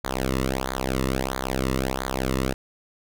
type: tone with flanger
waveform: sawtooth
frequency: 65.41 Hz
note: C2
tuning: in tune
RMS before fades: -26 dBFS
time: 0.04-2.54 s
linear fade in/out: 5 ms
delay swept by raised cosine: 0.36 to 1.3 ms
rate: 1.5 Hz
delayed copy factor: -0.9
effects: none